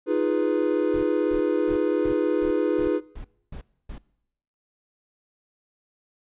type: chord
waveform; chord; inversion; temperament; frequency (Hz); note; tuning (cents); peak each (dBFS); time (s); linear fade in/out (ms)
triangle; F half-diminished seventh; third; equal; 311.1 / 349.2 / 415.3 / 493.9; Eb4 / F4 / Ab4 / Cb5; 0 / 0 / 0 / 0; -24; 0.06-3.01; 50
type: noise bursts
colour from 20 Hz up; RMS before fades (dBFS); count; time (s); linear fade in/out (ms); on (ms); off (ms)
brown; -36; 9; 0.94-3.981; 2; 89; 280
effects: noise-tail reverb RT60 0.8 s tail -22 dB re dry + resampled to 8000 Hz